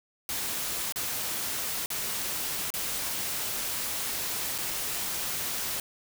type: noise with dropouts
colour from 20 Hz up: white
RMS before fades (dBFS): -32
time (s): 0.29-5.8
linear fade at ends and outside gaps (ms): 1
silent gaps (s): 0.923-0.959 / 1.86-1.903 / 2.704-2.739 / 4.58-4.585
effects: none